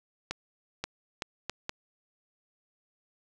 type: accelerating click train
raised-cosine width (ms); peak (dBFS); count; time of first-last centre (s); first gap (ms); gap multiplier
0.2; -15; 5; 0.31-1.694; 530; 0.72
effects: none